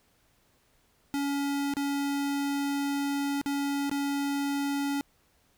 square tone with dropouts, 281.7 Hz, C#4, 28 cents sharp, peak -28 dBFS, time 1.14-5.01 s, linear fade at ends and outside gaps 0 ms, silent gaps 1.738-1.768 / 3.414-3.46 / 3.896-3.914 s, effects pink hiss -67 dBFS RMS until 5.57 s

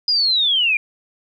sine linear sweep, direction down, 4981 to 2349 Hz, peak -14 dBFS, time 0.08-0.77 s, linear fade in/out 2 ms, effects 9-bit

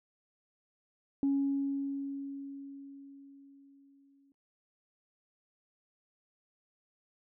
sine tone with exponential decay, 277.2 Hz, C#4, in tune, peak -24 dBFS, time 1.23-4.32 s, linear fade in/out 1 ms, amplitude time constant 670 ms, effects noise-tail reverb RT60 0.5 s tail -26 dB re dry + tanh soft clip ceiling -22 dBFS

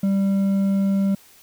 triangle tone with hard clipping, 196 Hz, G3, in tune, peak -18 dBFS, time 0.03-1.15 s, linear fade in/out 5 ms, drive 7 dB, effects white hiss -51 dBFS RMS until 1.42 s

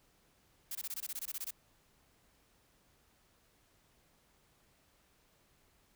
blue noise bursts, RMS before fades -40 dBFS, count 13, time 0.71-1.508 s, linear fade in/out 5 ms, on 42 ms, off 21 ms, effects pink hiss -70 dBFS RMS until 5.95 s

